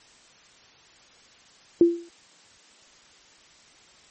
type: tone with exponential decay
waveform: sine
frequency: 341.2 Hz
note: F4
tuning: 40 cents flat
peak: -9 dBFS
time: 1.81-2.09 s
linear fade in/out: 2 ms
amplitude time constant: 60 ms
effects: white hiss -54 dBFS RMS until 4.1 s + MP3 32 kbps